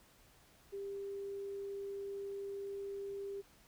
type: tone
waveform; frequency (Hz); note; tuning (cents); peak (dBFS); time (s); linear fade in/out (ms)
sine; 397.3; G4; +23; -40; 0.72-3.42; 20
effects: pink hiss -65 dBFS RMS until 3.67 s